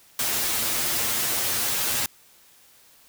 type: noise with comb filter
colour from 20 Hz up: white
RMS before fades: -25 dBFS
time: 0.19-2.06 s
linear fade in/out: 2 ms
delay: 8.6 ms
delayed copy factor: +0.95
effects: white hiss -55 dBFS RMS until 3.08 s